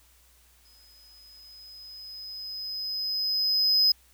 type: tone with exponential growth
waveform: triangle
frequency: 5050 Hz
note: D#8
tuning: 25 cents sharp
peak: -16 dBFS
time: 0.65-3.92 s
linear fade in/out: 5 ms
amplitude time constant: 710 ms
effects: added 60 Hz sine -61 dBFS peak until 4.13 s + white hiss -61 dBFS RMS until 4.13 s